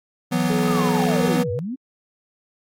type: chord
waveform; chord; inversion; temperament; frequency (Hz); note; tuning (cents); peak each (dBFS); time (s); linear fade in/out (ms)
square; E suspended second; none; equal; 164.81 / 185 / 246.9; E3 / F#3 / B3; 0 / 0 / 0; -24 / -24 / -23; 0.31-1.44; 20
type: tone with pitch glide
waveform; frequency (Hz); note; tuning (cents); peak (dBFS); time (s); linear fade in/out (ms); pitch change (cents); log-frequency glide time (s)
sine; 427.8 to 485.8; A4 to B4; -49 to -29; -24; 0.5-1.59; 0; +220; 1.06-1.32
type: linear two-way sweep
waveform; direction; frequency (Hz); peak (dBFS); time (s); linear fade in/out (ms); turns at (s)
sine; down then up; 1300 to 87.31 to 275.3; -25; 0.66-1.76; 20; 1.51
effects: AAC 48 kbps